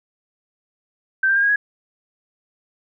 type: tone with pitch steps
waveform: sine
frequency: 1555 / 1582.2 / 1609.8 / 1638 / 1666.6 Hz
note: G6 / G6 / G6 / G#6 / G#6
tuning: -14 / +16 / +46 / -24 / +6 cents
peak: -14 dBFS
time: 1.23-1.56 s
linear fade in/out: 5 ms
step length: 66 ms
effects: none